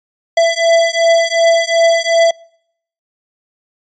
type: beating tone pair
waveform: square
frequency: 666 / 668.7 Hz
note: E5 / E5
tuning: +18 / +25 cents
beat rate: 2.7 Hz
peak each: -13 dBFS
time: 0.37-2.31 s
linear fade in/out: 5 ms
effects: noise-tail reverb RT60 0.7 s tail -26 dB re dry + resampled to 16000 Hz